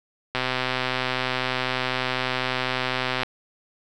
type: click train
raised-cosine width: 0.3 ms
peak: -8 dBFS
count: 370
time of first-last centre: 0.35-3.233 s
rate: 128 Hz
effects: none